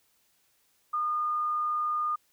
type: tone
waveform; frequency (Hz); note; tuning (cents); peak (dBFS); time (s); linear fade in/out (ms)
sine; 1219; D#6; -36; -26; 0.93-2.16; 10
effects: white hiss -69 dBFS RMS until 2.32 s